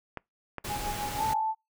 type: clicks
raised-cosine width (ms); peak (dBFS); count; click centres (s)
0.5; -20; 2; 0.173 / 0.583
type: noise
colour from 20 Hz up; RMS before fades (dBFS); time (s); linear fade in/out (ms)
pink; -36; 0.64-1.34; 10
type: tone with tremolo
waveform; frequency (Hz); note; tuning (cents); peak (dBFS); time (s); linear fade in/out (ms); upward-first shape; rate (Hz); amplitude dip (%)
sine; 829; G#5; -3; -30; 0.69-1.45; 20; sine; 6.4; 75
type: tone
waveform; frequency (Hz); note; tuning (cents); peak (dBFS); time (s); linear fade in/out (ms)
sine; 879; A5; -2; -26; 1.17-1.55; 50
effects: noise-tail reverb RT60 0.2 s tail -26 dB re dry

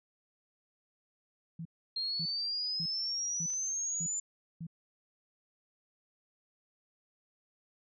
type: tone bursts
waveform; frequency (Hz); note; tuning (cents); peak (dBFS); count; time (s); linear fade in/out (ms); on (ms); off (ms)
sine; 164.81; E3; 0; -38; 6; 1.59-4.668; 5; 63; 540
type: exponential sweep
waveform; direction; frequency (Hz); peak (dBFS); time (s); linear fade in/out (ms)
sine; up; 4186 to 7140; -32; 1.96-4.2; 5
type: clicks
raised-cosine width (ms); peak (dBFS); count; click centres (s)
0.2; -39; 2; 3.503 / 3.535
effects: none

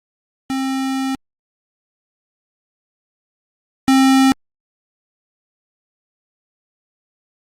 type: tone pair in turn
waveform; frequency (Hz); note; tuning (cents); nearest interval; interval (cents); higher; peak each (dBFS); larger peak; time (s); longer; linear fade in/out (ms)
square; 266.1 / 266.1; C4 / C4; +29 / +29; unison; 0; neither; -19 / -10; second; 0.5-1.15 / 3.88-4.32; first; 0
effects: low-pass 11000 Hz 12 dB/octave + Opus 48 kbps

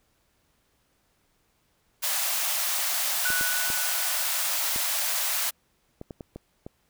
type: high-pass noise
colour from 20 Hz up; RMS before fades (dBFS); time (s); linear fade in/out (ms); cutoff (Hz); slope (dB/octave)
white; -27; 2.02-5.51; 20; 570; 96
type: tone with exponential decay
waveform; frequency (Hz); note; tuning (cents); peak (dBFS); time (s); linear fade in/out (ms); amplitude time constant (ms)
sine; 1480; F#6; 0; -24; 3.25-5.19; 5; 420
type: clicks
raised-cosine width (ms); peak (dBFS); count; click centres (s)
2; -24; 9; 3.303 / 3.411 / 3.702 / 4.761 / 6.014 / 6.108 / 6.208 / 6.36 / 6.665
effects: pink hiss -69 dBFS RMS until 6.89 s

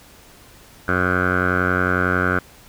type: tone with low-pass filter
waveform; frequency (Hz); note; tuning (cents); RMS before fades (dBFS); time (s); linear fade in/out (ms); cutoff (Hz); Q
10% pulse; 91; F#2; -28; -19; 0.88-2.39; 5; 1500; 7.6
effects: pink hiss -47 dBFS RMS until 2.68 s

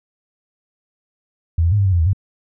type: tone with pitch steps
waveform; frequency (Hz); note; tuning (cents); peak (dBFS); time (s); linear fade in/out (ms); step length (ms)
sine; 82.7 / 84.9 / 104 / 99 / 95.1 / 86.9 / 80.1 / 96.8; E2 / F2 / G#2 / G2 / F#2 / F2 / E2 / G2; +6 / -48 / +3 / +18 / +48 / -8 / -49 / -21; -12; 1.58-2.132; 5; 69
effects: none

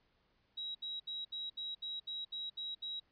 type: tone bursts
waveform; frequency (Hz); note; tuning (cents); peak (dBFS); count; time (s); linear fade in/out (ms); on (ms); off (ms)
sine; 3849; B7; -45; -39; 10; 0.57-3; 10; 180; 70
effects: pink hiss -75 dBFS RMS until 3.11 s + resampled to 11025 Hz

